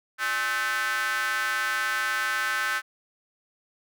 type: tone with high-pass filter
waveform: square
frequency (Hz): 118.1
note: A#2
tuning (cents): +23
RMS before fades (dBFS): -27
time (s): 0.18-2.82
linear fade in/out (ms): 50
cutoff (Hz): 1500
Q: 4.7
effects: none